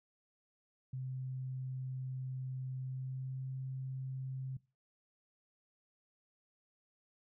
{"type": "tone with pitch glide", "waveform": "sine", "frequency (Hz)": [130, 131.66], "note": ["C3", "C3"], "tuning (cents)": [-11, 11], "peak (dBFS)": -38, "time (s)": [0.93, 4.57], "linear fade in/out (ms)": 5, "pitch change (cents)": 22, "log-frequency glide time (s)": [2.79, 3.51], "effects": ["noise-tail reverb RT60 0.3 s tail -21 dB re dry"]}